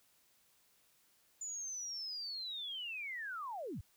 sine linear sweep, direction down, 7050 to 58.27 Hz, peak -40 dBFS, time 1.41-3.81 s, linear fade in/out 5 ms, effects white hiss -71 dBFS RMS until 3.96 s

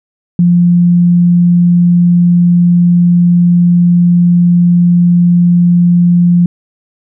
sine tone, 174.61 Hz, F3, in tune, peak -4 dBFS, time 0.39-6.46 s, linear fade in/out 2 ms, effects none

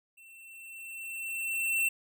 square tone with level ramp, 2696 Hz, E7, 38 cents sharp, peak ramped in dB -53 to -25 dBFS, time 0.17-1.89 s, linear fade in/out 10 ms, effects none

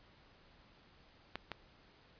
clicks, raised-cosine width 0.3 ms, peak -23 / -24 dBFS, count 2, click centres 1.356 / 1.517 s, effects pink hiss -64 dBFS RMS until 2.19 s + resampled to 11025 Hz

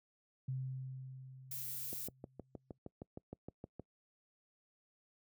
sine tone with exponential decay, 130.81 Hz, C3, in tune, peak -35 dBFS, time 0.48-2.78 s, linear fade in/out 5 ms, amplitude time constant 500 ms
violet noise, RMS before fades -43 dBFS, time 1.51-2.08 s, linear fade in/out 5 ms
click train, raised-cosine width 2 ms, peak -32 dBFS, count 13, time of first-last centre 1.93-3.796 s, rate 6.43 Hz
effects noise-tail reverb RT60 0.1 s tail -25 dB re dry + high-pass 80 Hz 12 dB/octave

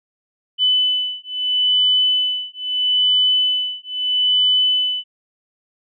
sine beating tone pair, 3000 / 3000.77 Hz, F#7 / F#7, +23 / +24 cents, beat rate 0.77 Hz, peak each -18 dBFS, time 0.58-5.04 s, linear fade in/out 50 ms, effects none

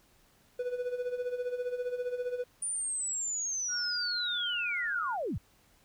triangle tone with tremolo, 493.9 Hz, B4, in tune, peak -27 dBFS, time 0.59-2.44 s, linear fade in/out 5 ms, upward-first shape sine, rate 15 Hz, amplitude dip 70%
sine linear sweep, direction down, 9397 to 51.91 Hz, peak -31 dBFS, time 2.62-5.38 s, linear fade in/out 5 ms
sine tone with pitch glide, 1445 to 1430.1 Hz, F#6 to F6, -41 to +41 cents, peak -35 dBFS, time 3.68-5.17 s, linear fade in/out 50 ms, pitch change -18 cents, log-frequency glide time 3.88-4.63 s
effects pink hiss -65 dBFS RMS until 5.84 s

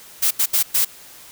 blue noise bursts at uneven times, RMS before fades -17 dBFS, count 4, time 0.22-0.31 / 0.39-0.46 / 0.53-0.63 / 0.74-0.85 s, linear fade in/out 10 ms, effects white hiss -43 dBFS RMS until 1.31 s

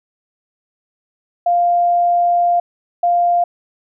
sine tone bursts at uneven times, 698.5 Hz, F5, in tune, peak -11 dBFS, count 2, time 1.46-2.6 / 3.03-3.44 s, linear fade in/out 5 ms, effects none

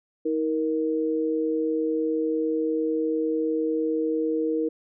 sine tone pair together, 317.5 / 468.6 Hz, D#4 / A#4, +35 / +9 cents, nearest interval perfect fifth, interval 674 cents, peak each -25 dBFS, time 0.25-4.69 s, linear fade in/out 10 ms, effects none

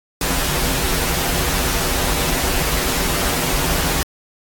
pink noise with comb filter, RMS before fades -19 dBFS, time 0.21-4.03 s, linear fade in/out 2 ms, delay 9.4 ms, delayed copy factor -0.95, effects AAC 64 kbps

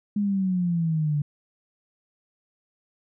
sine exponential sweep, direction down, 208.5 to 144.6 Hz, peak -21 dBFS, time 0.16-1.22 s, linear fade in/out 5 ms, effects none

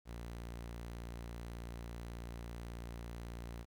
sawtooth tone, 58.27 Hz, A#1, in tune, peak -40 dBFS, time 0.05-3.66 s, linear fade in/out 50 ms, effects 12-bit

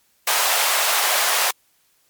pink high-pass noise, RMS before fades -19 dBFS, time 0.27-1.51 s, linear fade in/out 5 ms, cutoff 650 Hz, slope 24 dB/octave, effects white hiss -62 dBFS RMS until 2.09 s + MP3 96 kbps

